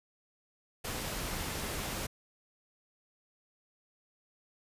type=noise; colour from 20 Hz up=pink; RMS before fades=-37 dBFS; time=0.84-2.07 s; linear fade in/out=10 ms; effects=resampled to 32000 Hz